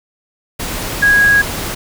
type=tone in noise; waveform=sine; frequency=1651 Hz; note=G#6; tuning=11 cents flat; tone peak=-7 dBFS; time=1.02-1.42 s; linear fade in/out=10 ms; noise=pink; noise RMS=-22 dBFS; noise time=0.59-1.75 s; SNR=+12 dB; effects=none